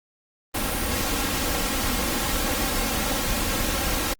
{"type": "noise with comb filter", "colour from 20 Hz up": "pink", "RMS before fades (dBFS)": -25, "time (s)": [0.54, 4.14], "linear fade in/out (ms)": 10, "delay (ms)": 3.7, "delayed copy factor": 0.6, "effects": ["Opus 32 kbps"]}